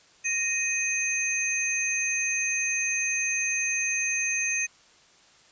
sine tone cluster, 1862 / 2508 / 6290 Hz, A#6 / D#7 / G8, -2 / +13 / +5 cents, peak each -34 / -27 / -28 dBFS, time 0.24-4.67 s, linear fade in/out 20 ms, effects white hiss -57 dBFS RMS until 5.51 s + resampled to 16000 Hz

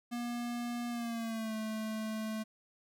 square tone with pitch glide, 239.3 to 218.2 Hz, A#3 to A3, +46 to -14 cents, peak -36 dBFS, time 0.11-2.44 s, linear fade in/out 20 ms, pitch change -160 cents, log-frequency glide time 0.89-1.55 s, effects none

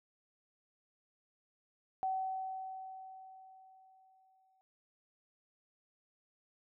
sine tone with exponential decay, 759 Hz, F#5, 44 cents sharp, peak -31 dBFS, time 2.03-4.61 s, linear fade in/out 0 ms, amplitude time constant 560 ms, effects none

